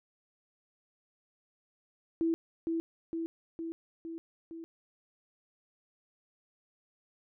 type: tone with echo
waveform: sine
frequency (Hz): 329.6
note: E4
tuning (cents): 0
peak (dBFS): -26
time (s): 2.21-2.34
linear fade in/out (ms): 0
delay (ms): 460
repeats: 5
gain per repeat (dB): -3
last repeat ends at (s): 4.64
effects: none